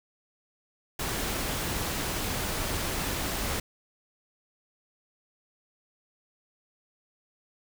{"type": "noise", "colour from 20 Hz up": "pink", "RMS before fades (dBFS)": -31, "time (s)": [0.99, 3.6], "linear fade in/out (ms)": 5, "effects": []}